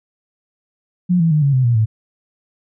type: tone with pitch steps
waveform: sine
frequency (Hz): 178.7 / 164.82 / 152.01 / 140.21 / 129.31 / 119.27 / 110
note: F3 / E3 / D#3 / C#3 / C3 / A#2 / A2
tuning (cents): +40 / 0 / -40 / +20 / -20 / +40 / 0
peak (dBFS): -11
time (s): 1.09-1.86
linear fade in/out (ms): 20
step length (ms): 110
effects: none